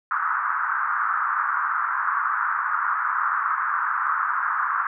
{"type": "band-pass noise", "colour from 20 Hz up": "pink", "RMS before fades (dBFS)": -24, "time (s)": [0.11, 4.87], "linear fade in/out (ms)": 2, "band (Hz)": [1100, 1500], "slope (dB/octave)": 48, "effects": []}